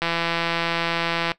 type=click train; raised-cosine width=0.3 ms; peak=-7 dBFS; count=219; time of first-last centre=0.02-1.318 s; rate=168 Hz; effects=noise-tail reverb RT60 0.1 s tail -18 dB re dry